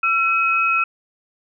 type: tone pair together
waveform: sine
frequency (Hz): 1348 / 2545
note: E6 / D#7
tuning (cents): +38 / +39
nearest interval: major seventh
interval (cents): 1101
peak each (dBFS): -18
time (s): 0.03-0.84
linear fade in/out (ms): 5
effects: none